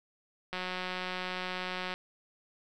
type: click train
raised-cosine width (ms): 0.3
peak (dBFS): -20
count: 259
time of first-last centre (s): 0.53-1.94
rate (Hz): 183
effects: none